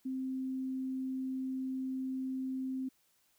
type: tone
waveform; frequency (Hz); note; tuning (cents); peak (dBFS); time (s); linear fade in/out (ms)
sine; 261.6; C4; 0; -34; 0.05-2.89; 10
effects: white hiss -72 dBFS RMS until 3.38 s